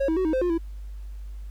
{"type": "tone with pitch steps", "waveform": "triangle", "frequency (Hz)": [548, 321.7, 374, 315.3, 519, 354.7, 331.6], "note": ["C#5", "E4", "F#4", "D#4", "C5", "F4", "E4"], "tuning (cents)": [-20, -42, 19, 23, -14, 27, 10], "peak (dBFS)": -19, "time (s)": [0, 0.581], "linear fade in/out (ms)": 10, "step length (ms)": 83, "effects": ["added 50 Hz sine -34 dBFS peak until 1.5 s", "pink hiss -61 dBFS RMS until 1.5 s"]}